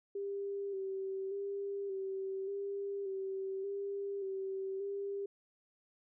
sine tone with vibrato, 392 Hz, G4, in tune, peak -36 dBFS, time 0.15-5.26 s, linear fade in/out 5 ms, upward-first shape square, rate 0.86 Hz, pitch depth 30 cents each way, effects none

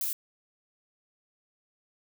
violet noise, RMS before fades -31 dBFS, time 0.01-0.13 s, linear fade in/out 2 ms, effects none

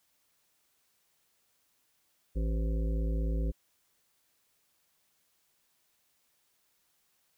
harmonic tone with a mistuned harmonic, 54.8 Hz, A1, 6 cents flat, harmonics 1 / 3 / 5 / 7 / 9 / 10, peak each -28 / -38 / -42 / -45 / -47 / -48 dBFS, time 2.35-3.52 s, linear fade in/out 20 ms, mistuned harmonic 10, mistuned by -61 cents, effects white hiss -73 dBFS RMS until 7.37 s

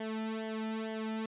sawtooth tone with flanger, 220.3 Hz, A3, 2 cents sharp, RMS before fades -37 dBFS, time 0-1.26 s, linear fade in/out 5 ms, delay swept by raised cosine 0.78 to 1.88 ms, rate 2.2 Hz, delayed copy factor -0.85, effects resampled to 8000 Hz

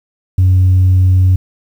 sine tone, 92.5 Hz, F#2, in tune, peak -4 dBFS, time 0.38-1.36 s, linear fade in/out 5 ms, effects tanh soft clip ceiling -4 dBFS + 7-bit

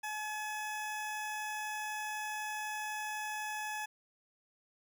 20% pulse tone, 852 Hz, G#5, 44 cents sharp, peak -32 dBFS, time 0.03-3.86 s, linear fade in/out 10 ms, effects none

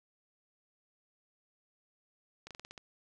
slowing click train, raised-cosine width 0.2 ms, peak -29 dBFS, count 7, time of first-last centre 2.47-2.778 s, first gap 37 ms, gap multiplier 1.13, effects none

